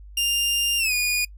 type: tone with pitch glide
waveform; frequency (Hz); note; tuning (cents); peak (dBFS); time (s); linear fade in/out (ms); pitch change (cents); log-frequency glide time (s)
sawtooth; 2800 to 2452; F7 to D#7; +4 to -26; -17; 0.17-1.25; 5; -230; 0.78-0.93
effects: noise-tail reverb RT60 0.1 s tail -25 dB re dry + added 50 Hz sine -40 dBFS peak until 1.37 s